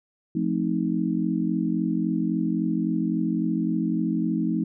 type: chord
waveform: sine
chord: F dominant seventh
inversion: none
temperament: just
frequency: 174.61 / 218.3 / 261.9 / 314.3 Hz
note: F3 / A3 / C4 / Eb4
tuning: 0 / -13 / +2 / +18 cents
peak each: -27 / -27 / -29 / -27 dBFS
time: 0.35-4.64 s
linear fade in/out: 5 ms
effects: none